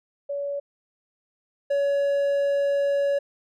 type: tone pair in turn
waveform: sine / triangle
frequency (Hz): 567 / 563.4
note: C#5 / C#5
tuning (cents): +39 / +28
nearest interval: unison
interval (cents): 11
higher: first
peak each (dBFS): -26 / -18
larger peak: second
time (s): 0.29-0.6 / 1.7-3.19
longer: second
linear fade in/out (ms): 10
effects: none